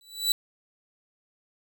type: tone with exponential growth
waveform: sawtooth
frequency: 3951 Hz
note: B7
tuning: in tune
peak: -15 dBFS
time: 0.01-0.32 s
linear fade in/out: 1 ms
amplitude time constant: 66 ms
effects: none